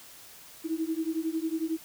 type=beating tone pair; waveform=sine; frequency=316.9 / 327.9 Hz; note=D#4 / E4; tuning=+32 / -9 cents; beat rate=11 Hz; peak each=-31 dBFS; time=0.64-1.78 s; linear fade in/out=20 ms; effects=white hiss -50 dBFS RMS until 1.84 s